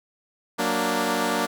10% pulse chord, Gb augmented, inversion none, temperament equal, 185 / 233.1 / 293.7 Hz, Gb3 / Bb3 / D4, 0 / 0 / 0 cents, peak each -21 / -17 / -18 dBFS, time 0.58-1.47 s, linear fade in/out 20 ms, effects none

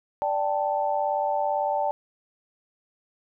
sine chord, D suspended fourth, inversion none, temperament just, 587.3 / 783.1 / 881 Hz, D5 / G5 / A5, 0 / -2 / +2 cents, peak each -27 dBFS, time 0.22-1.91 s, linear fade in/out 0 ms, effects none

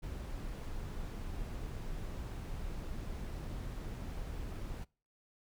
brown noise, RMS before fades -41 dBFS, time 0.02-4.85 s, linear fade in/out 20 ms, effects noise-tail reverb RT60 0.4 s tail -26 dB re dry

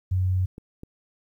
sine tone, 92.6 Hz, F#2, 2 cents sharp, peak -20 dBFS, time 0.11-0.46 s, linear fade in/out 10 ms
clicks, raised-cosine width 3 ms, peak -26 dBFS, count 2, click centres 0.581 / 0.834 s
effects 10-bit

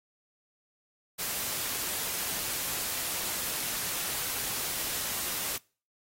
white noise, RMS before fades -33 dBFS, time 1.18-5.58 s, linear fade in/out 20 ms, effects noise-tail reverb RT60 0.4 s tail -25 dB re dry + AAC 48 kbps

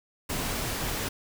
pink noise, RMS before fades -31 dBFS, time 0.29-1.09 s, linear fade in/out 10 ms, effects none

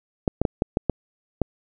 clicks, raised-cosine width 2 ms, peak -6 dBFS, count 7, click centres 0.278 / 0.416 / 0.452 / 0.621 / 0.771 / 0.897 / 1.417 s, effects none

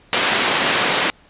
white band-pass noise, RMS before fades -18 dBFS, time 0.13-1.1 s, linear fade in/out 0 ms, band 190 to 3300 Hz, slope 12 dB/octave, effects pink hiss -51 dBFS RMS until 1.29 s + resampled to 8000 Hz

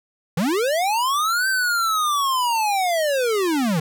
square linear two-way sweep, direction up then down, 147.4 to 1568 to 147.4 Hz, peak -19 dBFS, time 0.37-3.8 s, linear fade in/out 5 ms, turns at 1.48 s, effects none

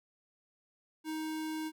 square tone, 313.8 Hz, D#4, 15 cents sharp, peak -36 dBFS, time 1.04-1.72 s, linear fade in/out 50 ms, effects none

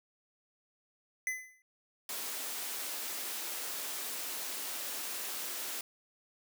square tone with exponential decay, 2023 Hz, B6, 41 cents sharp, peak -30 dBFS, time 1.27-1.62 s, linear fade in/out 1 ms, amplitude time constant 75 ms
white high-pass noise, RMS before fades -39 dBFS, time 2.09-5.81 s, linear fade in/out 2 ms, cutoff 250 Hz, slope 24 dB/octave
effects none

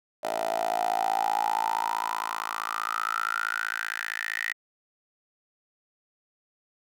10% pulse tone with high-pass filter sweep, 55.3 Hz, A1, 9 cents sharp, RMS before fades -29 dBFS, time 0.23-4.53 s, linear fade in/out 10 ms, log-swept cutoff 610 to 1900 Hz, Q 9.8, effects none

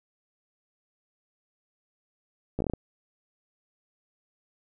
slowing click train, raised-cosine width 2 ms, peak -16 dBFS, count 7, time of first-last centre 2.59-2.736 s, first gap 14 ms, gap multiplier 1.22, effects none

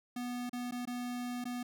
square tone with dropouts, 245.2 Hz, B3, 12 cents flat, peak -37 dBFS, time 0.16-1.63 s, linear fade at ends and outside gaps 5 ms, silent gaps 0.495-0.53 / 0.711-0.721 / 0.854-0.873 / 1.442-1.453 s, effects none

